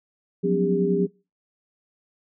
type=tone cluster; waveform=sine; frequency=179 / 189.1 / 250.4 / 283.8 / 402.2 Hz; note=F3 / F#3 / B3 / C#4 / G4; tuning=+43 / +38 / +24 / +41 / +44 cents; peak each=-23 / -28 / -30 / -30 / -22 dBFS; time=0.43-1.07 s; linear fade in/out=20 ms; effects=noise-tail reverb RT60 0.3 s tail -23 dB re dry